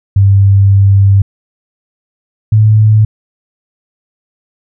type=tone pair in turn; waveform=sine; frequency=98.7 / 107.84 Hz; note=G2 / A2; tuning=+12 / -34 cents; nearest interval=major second; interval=154 cents; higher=second; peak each=-3 dBFS; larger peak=neither; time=0.16-1.22 / 2.52-3.05 s; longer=first; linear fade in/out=5 ms; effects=none